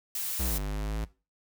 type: noise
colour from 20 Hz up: blue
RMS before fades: -33 dBFS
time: 0.15-0.58 s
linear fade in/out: 2 ms
type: linear two-way sweep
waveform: square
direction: down then up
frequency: 70 to 49 to 54.6 Hz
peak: -30 dBFS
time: 0.39-1.05 s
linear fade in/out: 10 ms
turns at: 0.58 s
effects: noise-tail reverb RT60 0.3 s tail -18 dB re dry